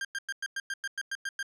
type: tone bursts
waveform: 40% pulse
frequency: 1594 Hz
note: G6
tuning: 28 cents sharp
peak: -30 dBFS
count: 11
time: 0.01-1.428 s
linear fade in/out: 2 ms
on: 38 ms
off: 100 ms
effects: low-pass 9000 Hz 12 dB/octave